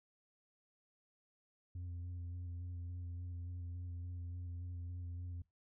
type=tone with vibrato; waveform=sine; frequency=87.8 Hz; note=F2; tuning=10 cents sharp; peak=-39 dBFS; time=1.75-5.42 s; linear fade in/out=5 ms; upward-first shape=square; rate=3.5 Hz; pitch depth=19 cents each way; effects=noise-tail reverb RT60 0.2 s tail -24 dB re dry + tanh soft clip ceiling -41 dBFS